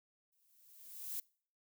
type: noise with exponential growth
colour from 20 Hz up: violet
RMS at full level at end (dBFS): -39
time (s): 0.32-1.2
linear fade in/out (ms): 5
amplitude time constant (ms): 190
effects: noise-tail reverb RT60 0.5 s tail -25 dB re dry